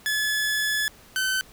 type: tone pair in turn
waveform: sawtooth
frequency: 1714 / 1527 Hz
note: A6 / G6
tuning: -46 / -46 cents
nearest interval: major second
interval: 200 cents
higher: first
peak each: -19 dBFS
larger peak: neither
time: 0.06-0.88 / 1.16-1.41 s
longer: first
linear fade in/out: 0 ms
effects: pink hiss -51 dBFS RMS until 1.52 s